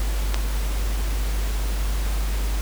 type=click; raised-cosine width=0.2 ms; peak=-6 dBFS; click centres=0.344 s; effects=added 50 Hz sine -21 dBFS peak until 2.61 s + pink hiss -34 dBFS RMS until 2.61 s